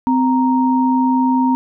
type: tone pair together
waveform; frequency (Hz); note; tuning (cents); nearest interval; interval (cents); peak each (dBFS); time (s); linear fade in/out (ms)
sine; 257.2 / 932.3; C4 / A#5; -30 / 0; octave + minor seventh; 2230; -13 / -17; 0.07-1.55; 0
effects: none